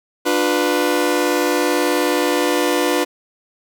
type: chord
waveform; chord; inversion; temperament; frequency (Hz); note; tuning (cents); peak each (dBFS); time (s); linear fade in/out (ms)
sawtooth; B diminished; first; just; 296.3 / 355.6 / 493.9; D4 / F4 / B4; +15 / +31 / 0; -16; 0.25-3.05; 20
effects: none